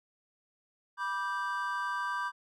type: chord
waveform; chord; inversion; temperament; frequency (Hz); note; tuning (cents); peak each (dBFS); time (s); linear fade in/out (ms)
triangle; G major; first; just; 980 / 1176 / 1568; B5 / D6 / G6; -14 / +2 / 0; -34; 0.97-2.32; 50
effects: none